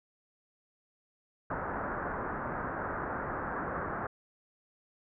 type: low-pass noise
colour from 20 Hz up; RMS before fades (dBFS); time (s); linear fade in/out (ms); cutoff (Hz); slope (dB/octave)
white; -36; 1.5-4.07; 5; 1600; 48
effects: none